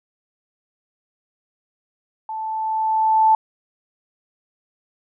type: tone with level ramp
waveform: sine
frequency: 878 Hz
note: A5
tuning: 4 cents flat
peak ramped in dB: -26 to -10 dBFS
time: 2.29-3.35 s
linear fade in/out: 2 ms
effects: none